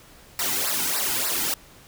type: noise with flanger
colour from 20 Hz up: white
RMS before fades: -25 dBFS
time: 0.39-1.54 s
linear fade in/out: 2 ms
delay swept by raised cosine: 0.3 to 1.8 ms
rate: 3.4 Hz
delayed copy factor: -0.85
effects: pink hiss -50 dBFS RMS until 1.87 s